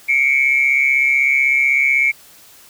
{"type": "tone pair together", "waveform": "sine", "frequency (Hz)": [2181, 2317], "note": ["C#7", "D7"], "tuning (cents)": [-29, -24], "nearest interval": "minor second", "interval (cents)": 105, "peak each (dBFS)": -14, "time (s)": [0.08, 2.12], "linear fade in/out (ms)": 20, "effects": ["tanh soft clip ceiling -4 dBFS", "white hiss -45 dBFS RMS until 2.69 s"]}